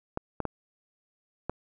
clicks, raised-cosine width 1 ms, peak -16 dBFS, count 4, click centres 0.174 / 0.403 / 0.453 / 1.496 s, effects none

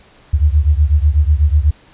sine beating tone pair, 71.5 / 79.6 Hz, D2 / D#2, -46 / +40 cents, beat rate 8.1 Hz, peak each -11 / -13 dBFS, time 0.33-1.71 s, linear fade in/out 10 ms, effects pink hiss -47 dBFS RMS until 1.93 s + resampled to 8000 Hz

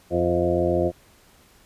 harmonic tone with a mistuned harmonic, 87.31 Hz, F2, in tune, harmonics 1 / 2 / 3 / 4 / 5 / 6 / 7 / 8, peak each -28 / -29 / -32 / -23 / -34 / -25 / -26 / -31 dBFS, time 0.1-0.92 s, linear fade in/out 50 ms, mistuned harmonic 7, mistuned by +35 cents, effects pink hiss -55 dBFS RMS until 1.65 s + resampled to 32000 Hz

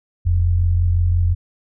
sine tone pair together, 41.55 / 87.31 Hz, E1 / F2, +15 / 0 cents, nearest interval octave + minor second, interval 1285 cents, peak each -20 / -14 dBFS, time 0.25-1.35 s, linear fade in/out 20 ms, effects none

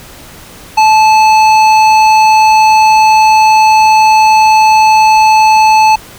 sine tone with hard clipping, 870 Hz, A5, 20 cents flat, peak -5 dBFS, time 0.77-5.96 s, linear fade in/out 10 ms, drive 12 dB, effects pink hiss -33 dBFS RMS until 6.18 s

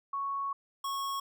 sine / square tone pair in turn, 1108.7 / 1100.4 Hz, C#6 / C#6, 0 / -13 cents, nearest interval unison, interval 13 cents, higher first, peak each -31 / -33 dBFS, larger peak first, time 0.13-0.53 / 0.84-1.2 s, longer first, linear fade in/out 5 ms, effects none

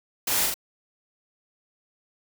white noise with echo, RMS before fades -26 dBFS, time 0.27-0.46 s, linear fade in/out 5 ms, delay 41 ms, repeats 2, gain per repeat -2 dB, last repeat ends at 0.542 s, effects none

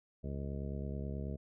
harmonic tone, 69.3 Hz, C#2, in tune, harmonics 1 / 2 / 3 / 4 / 5 / 6 / 7 / 8 / 9, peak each -40 / -42 / -44 / -52 / -52 / -50 / -52 / -61 / -52 dBFS, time 0.23-1.37 s, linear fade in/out 20 ms, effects none

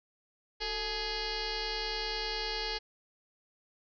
sine tone with frequency modulation, 2489 Hz, D#7, in tune, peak -32 dBFS, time 0.6-2.79 s, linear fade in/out 20 ms, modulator 409 Hz, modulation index 6.1, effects none

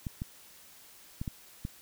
clicks, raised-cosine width 5 ms, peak -22 dBFS, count 5, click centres 0.068 / 0.219 / 1.215 / 1.278 / 1.651 s, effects white hiss -55 dBFS RMS until 1.81 s

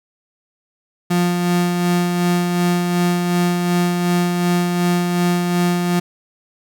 35% pulse tone with tremolo, 176 Hz, F3, 14 cents sharp, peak -12 dBFS, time 1.1-6 s, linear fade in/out 10 ms, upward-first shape sine, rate 2.7 Hz, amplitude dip 35%, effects none

